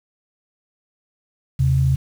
sine tone pair together, 79.1 / 133.03 Hz, D#2 / C3, +29 / +29 cents, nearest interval major sixth, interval 900 cents, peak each -20 / -15 dBFS, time 1.59-1.96 s, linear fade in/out 10 ms, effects 7-bit

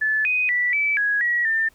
sine tone with pitch steps, 1736 / 2499 / 1962 / 2307 / 1663 / 1917 / 1794 Hz, A6 / D#7 / B6 / D7 / G#6 / A#6 / A6, -24 / +7 / -12 / -31 / +2 / +48 / +33 cents, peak -18 dBFS, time 0.01-1.69 s, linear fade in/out 10 ms, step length 240 ms, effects pink hiss -58 dBFS RMS until 1.74 s

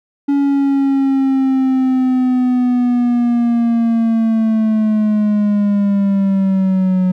triangle linear sweep, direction down, 282.7 to 183 Hz, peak -9 dBFS, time 0.28-7.12 s, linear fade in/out 10 ms, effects none

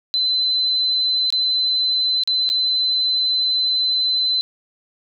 sine tone with dropouts, 4044 Hz, B7, 40 cents sharp, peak -16 dBFS, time 0.14-4.41 s, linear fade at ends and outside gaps 0 ms, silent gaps 1.303-1.325 / 2.236-2.275 / 2.491-2.5 s, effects none

